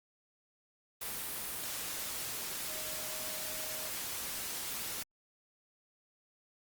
sine tone in noise, 622.3 Hz, D#5, in tune, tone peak -49 dBFS, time 2.68-3.88 s, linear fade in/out 5 ms, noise white, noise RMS -39 dBFS, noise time 1.01-5.03 s, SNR -13 dB, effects Opus 32 kbps

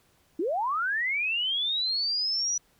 sine linear sweep, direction up, 292.4 to 5920 Hz, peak -25 dBFS, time 0.39-2.58 s, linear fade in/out 5 ms, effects pink hiss -65 dBFS RMS until 2.79 s

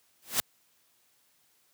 white noise with exponential growth, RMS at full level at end -23 dBFS, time 0.22-0.4 s, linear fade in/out 0 ms, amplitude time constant 38 ms, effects white hiss -68 dBFS RMS until 1.73 s + high-pass 80 Hz 12 dB/octave

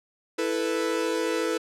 45% pulse chord, E suspended fourth, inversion none, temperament equal, 329.6 / 440 / 493.9 Hz, E4 / A4 / B4, 0 / 0 / 0 cents, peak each -29 dBFS, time 0.38-1.58 s, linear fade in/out 10 ms, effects low-pass 10000 Hz 12 dB/octave

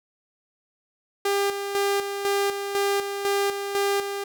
sawtooth tone with tremolo, 400 Hz, G4, 35 cents sharp, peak -17 dBFS, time 1.25-4.24 s, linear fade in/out 5 ms, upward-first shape square, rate 2 Hz, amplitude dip 55%, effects none

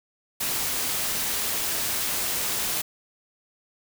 white noise, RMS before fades -27 dBFS, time 0.4-2.82 s, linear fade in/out 10 ms, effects none

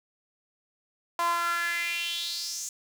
sawtooth tone with high-pass filter sweep, 341.9 Hz, F4, 37 cents flat, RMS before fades -30 dBFS, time 1.19-2.69 s, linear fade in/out 2 ms, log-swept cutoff 900 to 6900 Hz, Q 5.1, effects none

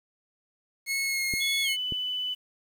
sawtooth tone with vibrato, 2169 Hz, C#7, 38 cents flat, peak -23 dBFS, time 0.86-1.77 s, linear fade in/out 50 ms, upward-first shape sine, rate 1.8 Hz, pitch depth 15 cents each way
clicks, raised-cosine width 3 ms, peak -22 dBFS, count 2, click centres 1.338 / 1.923 s
sine tone with pitch glide, 3421 to 2995 Hz, A7 to F#7, -49 to +20 cents, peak -28 dBFS, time 1.4-2.35 s, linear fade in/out 20 ms, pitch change -231 cents, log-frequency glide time 1.63-1.7 s
effects 9-bit

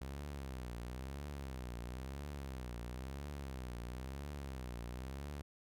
sawtooth tone with vibrato, 65.41 Hz, C2, in tune, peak -39 dBFS, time 0.01-5.42 s, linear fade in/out 5 ms, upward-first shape triangle, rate 0.99 Hz, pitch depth 200 cents each way, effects none

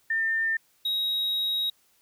sine / triangle tone pair in turn, 1802 / 3802 Hz, A6 / A#7, +41 / +33 cents, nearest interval octave + minor second, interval 1292 cents, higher second, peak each -23 dBFS, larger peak neither, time 0.1-0.57 / 0.85-1.7 s, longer second, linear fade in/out 5 ms, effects white hiss -65 dBFS RMS until 2.01 s

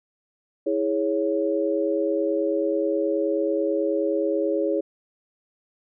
sine chord, C# minor, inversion first, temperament equal with one note detuned, 326 / 415.3 / 554.4 Hz, E4 / G#4 / C#5, -19 / 0 / 0 cents, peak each -25 / -25 / -25 dBFS, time 0.66-4.81 s, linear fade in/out 10 ms, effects none

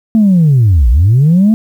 sine linear two-way sweep, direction down then up, 226.7 to 53.2 to 226.7 Hz, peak -3 dBFS, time 0.15-1.54 s, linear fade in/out 0 ms, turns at 0.89 s, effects tanh soft clip ceiling -2 dBFS + 7-bit

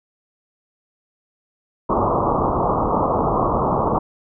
white low-pass noise, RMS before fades -19 dBFS, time 1.89-3.99 s, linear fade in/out 10 ms, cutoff 1200 Hz, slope 96 dB/octave, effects none

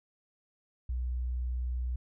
sine tone, 61.74 Hz, B1, in tune, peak -30 dBFS, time 0.89-1.96 s, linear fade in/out 5 ms, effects none

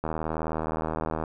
click train, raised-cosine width 1 ms, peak -15 dBFS, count 96, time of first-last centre 0.04-1.238 s, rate 79.3 Hz, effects none

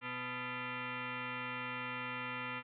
sine tone with frequency modulation, 500 Hz, B4, 21 cents sharp, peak -38 dBFS, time 0.01-2.63 s, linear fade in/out 50 ms, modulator 375 Hz, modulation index 6.3, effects none

